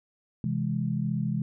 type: chord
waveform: sine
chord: C augmented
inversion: none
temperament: equal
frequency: 130.81 / 164.81 / 207.7 Hz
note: C3 / E3 / G#3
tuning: 0 / 0 / 0 cents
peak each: -30 dBFS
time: 0.44-1.42 s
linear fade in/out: 2 ms
effects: none